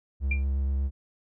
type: tone with vibrato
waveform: triangle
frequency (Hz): 68.2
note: C#2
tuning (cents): -28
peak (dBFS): -22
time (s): 0.2-0.91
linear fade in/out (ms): 50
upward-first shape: triangle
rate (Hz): 8.4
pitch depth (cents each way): 24
type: tone with exponential decay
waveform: sine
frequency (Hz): 2383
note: D7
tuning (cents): +25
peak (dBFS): -24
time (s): 0.31-0.44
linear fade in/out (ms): 5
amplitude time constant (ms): 27
effects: none